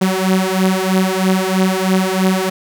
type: beating tone pair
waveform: sawtooth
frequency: 186.6 / 189.7 Hz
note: F#3 / F#3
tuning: +15 / +43 cents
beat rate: 3.1 Hz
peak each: -12 dBFS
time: 0.01-2.5 s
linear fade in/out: 10 ms
effects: none